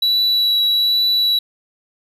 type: tone with vibrato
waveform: triangle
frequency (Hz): 3928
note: B7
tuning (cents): -10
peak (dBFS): -12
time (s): 0.02-1.39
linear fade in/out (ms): 5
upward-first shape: triangle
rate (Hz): 1.2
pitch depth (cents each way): 12
effects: 9-bit